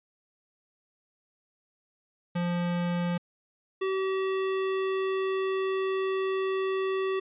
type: tone pair in turn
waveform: square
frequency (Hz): 174.61 / 382.4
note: F3 / G4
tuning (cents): 0 / -43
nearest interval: octave + major second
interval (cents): 1357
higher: second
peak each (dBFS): -27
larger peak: neither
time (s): 2.35-3.18 / 3.81-7.2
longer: second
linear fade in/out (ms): 10
effects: resampled to 8000 Hz